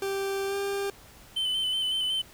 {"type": "tone with pitch glide", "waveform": "40% pulse", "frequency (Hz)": [392, 397.9], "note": ["G4", "G4"], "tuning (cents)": [0, 26], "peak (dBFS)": -27, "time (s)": [0.02, 0.9], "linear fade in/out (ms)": 2, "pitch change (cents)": 26, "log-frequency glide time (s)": [0.47, 0.55]}
{"type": "tone with vibrato", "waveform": "triangle", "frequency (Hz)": 3051, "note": "G7", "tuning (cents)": -48, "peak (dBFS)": -24, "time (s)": [1.36, 2.22], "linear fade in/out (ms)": 10, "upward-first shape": "square", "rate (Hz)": 5.4, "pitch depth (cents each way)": 22}
{"effects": ["pink hiss -52 dBFS RMS until 2.33 s"]}